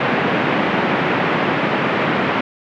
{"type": "band-pass noise", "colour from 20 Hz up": "pink", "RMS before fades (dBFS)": -18, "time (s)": [0, 2.41], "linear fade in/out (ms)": 5, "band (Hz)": [160, 2600], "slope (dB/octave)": 24, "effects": []}